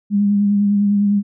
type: tone with vibrato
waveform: sine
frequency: 203.3 Hz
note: G#3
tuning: 37 cents flat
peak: -12 dBFS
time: 0.1-1.23 s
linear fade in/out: 50 ms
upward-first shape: sine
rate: 9.9 Hz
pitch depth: 23 cents each way
effects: none